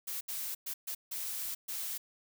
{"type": "noise bursts at uneven times", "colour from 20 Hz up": "blue", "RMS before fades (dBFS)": -38, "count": 6, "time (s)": [[0.07, 0.21], [0.28, 0.55], [0.66, 0.74], [0.87, 0.95], [1.11, 1.55], [1.68, 1.98]], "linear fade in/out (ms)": 10, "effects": []}